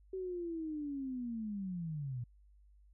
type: linear sweep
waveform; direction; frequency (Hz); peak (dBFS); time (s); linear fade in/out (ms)
sine; down; 382.1 to 116.54; -37; 0.13-2.24; 5
effects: added 50 Hz sine -60 dBFS peak until 2.93 s